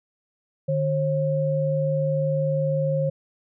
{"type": "tone pair together", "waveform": "sine", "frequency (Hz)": [150.97, 538], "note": ["D3", "C5"], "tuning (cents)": [48, 48], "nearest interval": "octave + minor seventh", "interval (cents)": 2200, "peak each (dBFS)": -23, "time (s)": [0.68, 3.1], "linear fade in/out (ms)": 10, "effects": []}